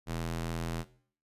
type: tone with high-pass filter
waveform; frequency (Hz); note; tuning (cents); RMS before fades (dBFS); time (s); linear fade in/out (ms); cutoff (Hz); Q
square; 41.6; E1; +17; -35; 0.06-0.85; 50; 84; 0.71
effects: noise-tail reverb RT60 0.5 s tail -18 dB re dry + resampled to 32000 Hz